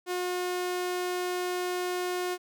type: tone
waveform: sawtooth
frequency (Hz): 360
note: F#4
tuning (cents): -47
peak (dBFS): -25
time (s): 0.06-2.38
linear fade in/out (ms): 50
effects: none